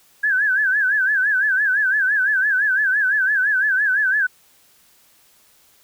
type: tone with vibrato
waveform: sine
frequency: 1611 Hz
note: G6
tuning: 47 cents sharp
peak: -15 dBFS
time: 0.23-4.27 s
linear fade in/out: 10 ms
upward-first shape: sine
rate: 5.9 Hz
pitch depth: 130 cents each way
effects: white hiss -55 dBFS RMS until 5.83 s